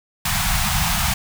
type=band-stop noise; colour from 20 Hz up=pink; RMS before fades=-20 dBFS; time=0.25-1.14 s; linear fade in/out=5 ms; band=210 to 680 Hz; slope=96 dB/octave; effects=none